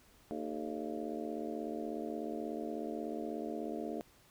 harmonic tone with a mistuned harmonic, 76.5 Hz, D#2, 29 cents flat, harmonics 3 / 4 / 5 / 6 / 7 / 8 / 9, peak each -43 / -42 / -46 / -44 / -49 / -47 / -46 dBFS, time 0.31-4.01 s, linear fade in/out 0 ms, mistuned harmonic 6, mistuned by -100 cents, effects pink hiss -64 dBFS RMS until 4.3 s

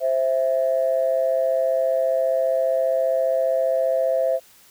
sine tone pair together, 525 / 659.9 Hz, C5 / E5, +6 / +2 cents, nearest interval major third, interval 396 cents, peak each -20 dBFS, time 0-4.4 s, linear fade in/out 50 ms, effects tanh soft clip ceiling -10 dBFS + white hiss -52 dBFS RMS until 4.7 s

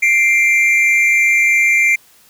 triangle tone pair together, 2099 / 2356 Hz, C7 / D7, +5 / +5 cents, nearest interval major second, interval 200 cents, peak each -11 dBFS, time 0.02-1.96 s, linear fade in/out 10 ms, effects white hiss -49 dBFS RMS until 2.29 s

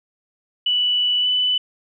sine tone with pitch glide, 2962 to 2991 Hz, F#7 to F#7, +1 to +18 cents, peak -16 dBFS, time 0.66-1.58 s, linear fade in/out 5 ms, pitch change +17 cents, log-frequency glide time 1.21-1.27 s, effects none

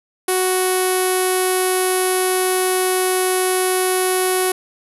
sawtooth tone with low-pass filter, 370.6 Hz, F#4, 3 cents sharp, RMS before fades -18 dBFS, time 0.28-4.52 s, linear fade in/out 5 ms, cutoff 11000 Hz, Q 8.9, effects 8-bit

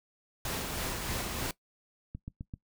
pink noise with tremolo, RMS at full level -34 dBFS, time 0.45-1.51 s, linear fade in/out 2 ms, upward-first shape sine, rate 3.2 Hz, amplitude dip 30%
click train, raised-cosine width 5 ms, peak -27 dBFS, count 4, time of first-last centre 2.15-2.539 s, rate 7.72 Hz
effects noise-tail reverb RT60 0.1 s tail -19 dB re dry

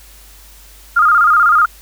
sine tone with vibrato, 1318.5 Hz, E6, in tune, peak -7 dBFS, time 0.96-1.66 s, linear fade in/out 10 ms, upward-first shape square, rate 16 Hz, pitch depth 100 cents each way, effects added 50 Hz sine -41 dBFS peak until 1.81 s + white hiss -43 dBFS RMS until 1.81 s

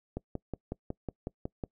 click train, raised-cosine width 2 ms, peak -21 dBFS, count 9, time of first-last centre 0.17-1.638 s, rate 5.45 Hz, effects noise-tail reverb RT60 0.1 s tail -24 dB re dry

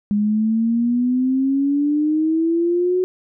sine exponential sweep, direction up, 204.5 to 370.3 Hz, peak -15 dBFS, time 0.11-3.04 s, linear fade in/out 0 ms, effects none

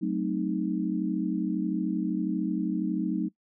sine chord, F# diminished seventh, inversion none, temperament equal with one note detuned, 187.25 / 220 / 261.6 / 311.1 Hz, F#3 / A3 / C4 / Eb4, +21 / 0 / 0 / 0 cents, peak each -30 / -32 / -34 / -30 dBFS, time 0.01-3.29 s, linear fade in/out 20 ms, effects noise-tail reverb RT60 0.1 s tail -21 dB re dry

